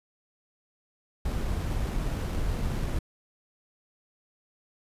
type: noise with sample-and-hold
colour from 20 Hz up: brown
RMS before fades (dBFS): -29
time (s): 1.25-2.99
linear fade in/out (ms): 5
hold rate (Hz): 8820
effects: resampled to 32000 Hz